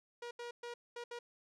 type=tone bursts at uneven times; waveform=sawtooth; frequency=477.7 Hz; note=A#4; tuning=42 cents sharp; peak=-39 dBFS; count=5; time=0.22-0.31 / 0.39-0.51 / 0.63-0.74 / 0.96-1.04 / 1.11-1.19 s; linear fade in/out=5 ms; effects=low-pass 6000 Hz 12 dB/octave